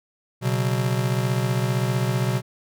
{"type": "chord", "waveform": "square", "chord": "B suspended second", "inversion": "none", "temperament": "just", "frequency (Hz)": [123.47, 138.9, 185.21], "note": ["B2", "C#3", "F#3"], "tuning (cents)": [0, 4, 2], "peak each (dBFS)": [-23, -28, -29], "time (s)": [0.41, 2.42], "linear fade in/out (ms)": 50, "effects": []}